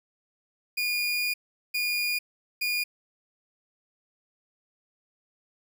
30% pulse tone bursts at uneven times, 2434 Hz, D#7, 39 cents flat, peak -23 dBFS, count 3, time 0.77-1.34 / 1.74-2.19 / 2.61-2.84 s, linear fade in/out 10 ms, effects none

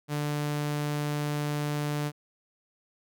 sawtooth tone, 147.6 Hz, D3, 9 cents sharp, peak -24 dBFS, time 0.08-2.12 s, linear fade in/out 50 ms, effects none

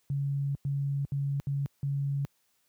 sine tone bursts at uneven times, 140 Hz, C#3, 18 cents sharp, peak -27 dBFS, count 5, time 0.1-0.55 / 0.65-1.05 / 1.12-1.4 / 1.47-1.66 / 1.83-2.25 s, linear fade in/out 0 ms, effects white hiss -72 dBFS RMS until 2.68 s + high-pass 60 Hz 12 dB/octave

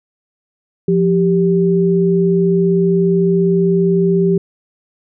sine tone pair together, 174.62 / 392 Hz, F3 / G4, 0 / 0 cents, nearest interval octave + major second, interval 1400 cents, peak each -13 dBFS, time 0.88-4.38 s, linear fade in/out 5 ms, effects none

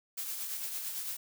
blue noise with tremolo, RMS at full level -36 dBFS, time 0.17-1.17 s, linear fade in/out 10 ms, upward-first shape triangle, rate 8.9 Hz, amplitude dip 45%, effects none

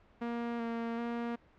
sawtooth tone with vibrato, 233.5 Hz, A#3, 3 cents sharp, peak -30 dBFS, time 0.21-1.36 s, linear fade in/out 10 ms, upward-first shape square, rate 1.3 Hz, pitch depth 16 cents each way, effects pink hiss -63 dBFS RMS until 1.58 s + low-pass 2000 Hz 12 dB/octave

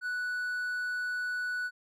triangle tone, 1480 Hz, F#6, in tune, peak -29 dBFS, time 0.01-1.71 s, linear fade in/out 50 ms, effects none

